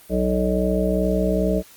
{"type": "harmonic tone", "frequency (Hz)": 62.4, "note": "B1", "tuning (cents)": 19, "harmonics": [1, 3, 5, 7, 9, 10], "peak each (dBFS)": [-25, -22, -27, -25, -27, -25], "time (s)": [0.09, 1.63], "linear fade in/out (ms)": 50, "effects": ["white hiss -48 dBFS RMS until 1.76 s", "Opus 32 kbps"]}